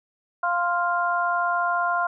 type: harmonic tone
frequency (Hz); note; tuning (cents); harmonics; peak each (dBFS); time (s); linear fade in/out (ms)
349.2; F4; 0; 2 / 3 / 4; -25 / -25 / -25; 0.43-2.07; 5
effects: none